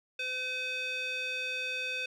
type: tone with band-pass filter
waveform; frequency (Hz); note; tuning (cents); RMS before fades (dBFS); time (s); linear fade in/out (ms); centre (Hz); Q
square; 510; C5; -44; -35; 0.19-2.06; 5; 2800; 3.8
effects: none